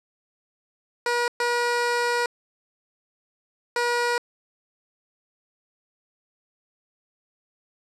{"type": "tone bursts at uneven times", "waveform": "15% pulse", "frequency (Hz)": 480.5, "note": "B4", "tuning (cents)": -48, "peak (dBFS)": -15, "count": 3, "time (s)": [[1.06, 1.28], [1.4, 2.26], [3.76, 4.18]], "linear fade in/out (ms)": 2, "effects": ["low-pass 8000 Hz 12 dB/octave"]}